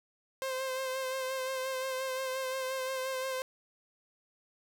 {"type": "tone with vibrato", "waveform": "sawtooth", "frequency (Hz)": 523.3, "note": "C5", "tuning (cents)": 0, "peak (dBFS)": -29, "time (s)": [0.42, 3.42], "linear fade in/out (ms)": 0, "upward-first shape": "sine", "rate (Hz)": 5.7, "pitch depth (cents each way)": 28, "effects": []}